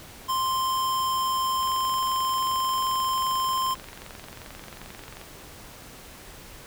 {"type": "tone", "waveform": "square", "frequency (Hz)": 1046.5, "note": "C6", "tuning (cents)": 0, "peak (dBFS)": -24, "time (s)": [0.28, 3.75], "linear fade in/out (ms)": 20}
{"type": "click train", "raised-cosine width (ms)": 0.3, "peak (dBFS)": -25, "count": 82, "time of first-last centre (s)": [1.63, 5.214], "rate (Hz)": 22.6}
{"effects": ["pink hiss -45 dBFS RMS until 6.66 s"]}